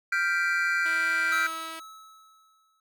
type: chord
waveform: triangle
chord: G dominant seventh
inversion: third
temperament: equal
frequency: 1396.9 / 1568 / 1975.5 / 2349 Hz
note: F6 / G6 / B6 / D7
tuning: 0 / 0 / 0 / 0 cents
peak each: -26 / -25 / -31 / -30 dBFS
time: 0.12-1.47 s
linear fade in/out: 5 ms
type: tone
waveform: 5% pulse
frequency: 324.8 Hz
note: E4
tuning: 26 cents flat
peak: -27 dBFS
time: 0.85-1.8 s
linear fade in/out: 10 ms
type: tone with exponential decay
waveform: square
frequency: 1298 Hz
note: E6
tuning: 27 cents flat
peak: -29 dBFS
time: 1.32-2.8 s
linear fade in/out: 2 ms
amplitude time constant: 320 ms
effects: none